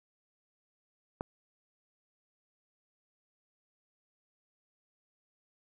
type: click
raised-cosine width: 1 ms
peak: -20 dBFS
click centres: 1.209 s
effects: 10-bit